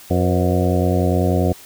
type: harmonic tone with a mistuned harmonic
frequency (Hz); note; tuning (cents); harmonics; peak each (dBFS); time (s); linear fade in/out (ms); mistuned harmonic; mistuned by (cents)
90.3; F#2; -42; 1 / 2 / 3 / 4 / 5 / 6 / 7 / 8; -18 / -21 / -23 / -24 / -25 / -26 / -26 / -27; 0.1-1.53; 10; 5; +89
effects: white hiss -42 dBFS RMS until 1.65 s